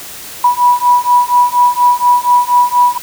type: beating tone pair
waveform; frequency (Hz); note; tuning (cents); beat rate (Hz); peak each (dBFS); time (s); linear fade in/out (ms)
sine; 976 / 980.2; B5 / B5; -21 / -13; 4.2; -10; 0.44-2.98; 5
effects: white hiss -29 dBFS RMS until 3.02 s